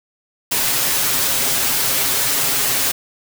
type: noise with comb filter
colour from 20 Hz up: white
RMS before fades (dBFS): -18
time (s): 0.51-2.92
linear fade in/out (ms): 10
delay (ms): 7.4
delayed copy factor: +0.65
effects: none